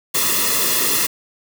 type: noise with comb filter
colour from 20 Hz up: white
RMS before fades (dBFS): -18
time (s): 0.14-1.07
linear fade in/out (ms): 10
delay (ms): 1.3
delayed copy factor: -0.85
effects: none